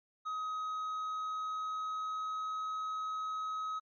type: tone with pitch glide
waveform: triangle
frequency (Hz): 1264 to 1273.5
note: D#6 to D#6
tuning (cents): +27 to +40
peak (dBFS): -33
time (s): 0.25-3.8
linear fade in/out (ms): 20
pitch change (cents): +13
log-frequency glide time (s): 0.51-2.69
effects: MP3 32 kbps